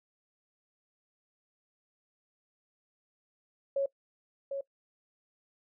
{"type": "tone with echo", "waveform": "sine", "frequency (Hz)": 552, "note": "C#5", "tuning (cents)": -7, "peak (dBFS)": -26, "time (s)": [3.76, 3.86], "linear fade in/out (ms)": 5, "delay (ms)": 750, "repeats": 1, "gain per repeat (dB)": -6, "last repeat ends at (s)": 4.61, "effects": ["noise-tail reverb RT60 0.1 s tail -21 dB re dry"]}